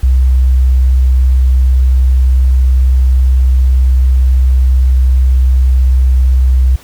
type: tone with vibrato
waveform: sine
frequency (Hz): 64.1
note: C2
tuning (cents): -35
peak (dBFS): -5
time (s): 0.03-6.76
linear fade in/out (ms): 5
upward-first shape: sine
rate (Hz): 18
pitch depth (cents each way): 12
effects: pink hiss -39 dBFS RMS until 6.83 s